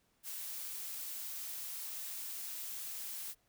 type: noise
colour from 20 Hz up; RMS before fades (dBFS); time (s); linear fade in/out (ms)
blue; -43; 0.23-3.35; 50
effects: pink hiss -75 dBFS RMS until 3.48 s